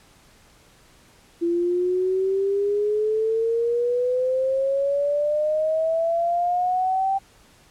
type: exponential sweep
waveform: sine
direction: up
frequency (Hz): 338.1 to 784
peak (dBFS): -19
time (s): 1.41-7.19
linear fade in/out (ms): 20
effects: pink hiss -54 dBFS RMS until 7.7 s + low-pass 11000 Hz 12 dB/octave